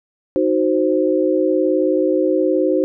sine chord, C diminished, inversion first, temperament equal, 311.1 / 370 / 523.3 Hz, Eb4 / Gb4 / C5, 0 / 0 / 0 cents, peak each -18 dBFS, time 0.36-2.84 s, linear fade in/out 0 ms, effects none

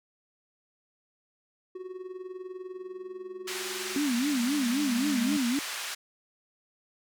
triangle tone with tremolo, 370 Hz, F#4, in tune, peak -32 dBFS, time 1.75-3.99 s, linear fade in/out 5 ms, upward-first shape triangle, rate 20 Hz, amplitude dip 80%
triangle tone with exponential growth, 207.7 Hz, G#3, in tune, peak -27 dBFS, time 2.74-5.37 s, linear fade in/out 5 ms, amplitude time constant 570 ms
pink band-pass noise, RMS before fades -36 dBFS, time 3.47-5.95 s, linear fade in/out 10 ms, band 1400 to 9800 Hz, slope 12 dB/octave
sine tone with vibrato, 264.1 Hz, C4, 16 cents sharp, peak -25 dBFS, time 3.96-5.59 s, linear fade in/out 2 ms, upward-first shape sine, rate 3.8 Hz, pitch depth 210 cents each way
effects none

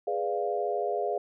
sine chord, G# diminished seventh, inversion none, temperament equal, 415.3 / 493.9 / 587.3 / 698.5 Hz, G#4 / B4 / D5 / F5, 0 / 0 / 0 / 0 cents, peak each -31 / -34 / -34 / -31 dBFS, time 0.07-1.18 s, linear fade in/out 5 ms, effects none

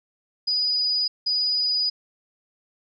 sine tone bursts at uneven times, 4941 Hz, D#8, 13 cents flat, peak -20 dBFS, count 2, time 0.47-1.08 / 1.26-1.9 s, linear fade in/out 10 ms, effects none

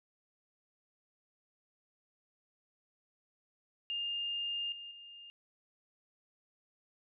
sine tone with level steps, 2815 Hz, F7, 13 cents sharp, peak -34 / -44 / -49 dBFS, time 3.9-5.3 s, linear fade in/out 0 ms, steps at 4.72 / 4.91 s, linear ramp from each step 2 ms, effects none

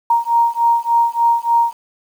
sine beating tone pair, 932.3 / 935.7 Hz, A#5 / A#5, 0 / +6 cents, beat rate 3.4 Hz, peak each -15 dBFS, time 0.1-1.73 s, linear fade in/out 5 ms, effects 7-bit

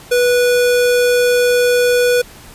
square tone, 490 Hz, B4, 14 cents flat, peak -11 dBFS, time 0.11-2.22 s, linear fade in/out 10 ms, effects pink hiss -39 dBFS RMS until 2.54 s + resampled to 32000 Hz

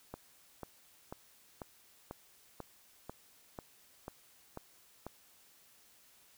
click train, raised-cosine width 1 ms, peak -28 dBFS, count 11, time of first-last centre 0.14-5.066 s, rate 2.03 Hz, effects white hiss -64 dBFS RMS until 6.37 s

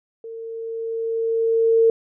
sine tone with level ramp, 454.1 Hz, A#4, 45 cents flat, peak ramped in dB -32 to -11 dBFS, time 0.24-1.9 s, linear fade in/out 2 ms, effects none

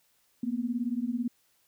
sine beating tone pair, 231.6 / 249.6 Hz, A#3 / B3, -11 / +19 cents, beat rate 18 Hz, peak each -31 dBFS, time 0.43-1.28 s, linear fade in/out 5 ms, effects white hiss -69 dBFS RMS until 1.67 s

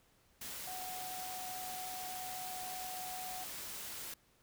sine tone in noise, 740 Hz, F#5, in tune, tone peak -44 dBFS, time 0.67-3.44 s, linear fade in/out 5 ms, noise white, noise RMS -45 dBFS, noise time 0.41-4.14 s, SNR -2 dB, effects pink hiss -70 dBFS RMS until 4.42 s

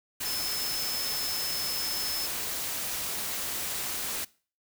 sine tone in noise, 5230 Hz, E8, 15 cents flat, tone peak -32 dBFS, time 0.25-2.27 s, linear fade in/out 10 ms, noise white, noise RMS -33 dBFS, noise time 0.2-4.25 s, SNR -2 dB, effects noise-tail reverb RT60 0.4 s tail -22 dB re dry

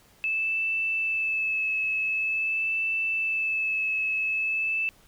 sine tone with vibrato, 2620 Hz, E7, 11 cents flat, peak -24 dBFS, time 0.24-4.89 s, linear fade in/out 0 ms, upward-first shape sine, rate 0.46 Hz, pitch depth 20 cents each way, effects pink hiss -58 dBFS RMS until 5.07 s

